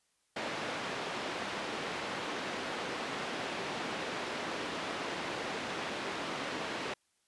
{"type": "band-pass noise", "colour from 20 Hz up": "pink", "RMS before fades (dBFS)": -38, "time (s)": [0.36, 6.94], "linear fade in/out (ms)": 5, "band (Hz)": [270, 3500], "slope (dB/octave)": 12, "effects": ["white hiss -75 dBFS RMS until 7.27 s", "resampled to 24000 Hz"]}